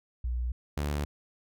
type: tone pair in turn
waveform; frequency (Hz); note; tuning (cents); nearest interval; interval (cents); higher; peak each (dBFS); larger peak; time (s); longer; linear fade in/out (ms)
sine / sawtooth; 60.6 / 73.11; B1 / D2; -32 / -7; minor third; 325; second; -28 / -25; second; 0.24-0.52 / 0.77-1.05; neither; 5
effects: none